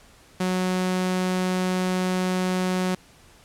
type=tone; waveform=sawtooth; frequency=184 Hz; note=F#3; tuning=9 cents flat; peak=-18 dBFS; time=0.4-2.95 s; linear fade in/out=5 ms; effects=pink hiss -53 dBFS RMS until 3.44 s + low-pass 11000 Hz 12 dB/octave